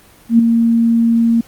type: tone with ADSR envelope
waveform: sine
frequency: 230.9 Hz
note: A#3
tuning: 16 cents flat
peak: -3 dBFS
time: 0.29-1.41 s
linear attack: 100 ms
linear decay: 6 ms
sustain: -6 dB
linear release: 6 ms
effects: pink hiss -45 dBFS RMS until 1.47 s + Opus 24 kbps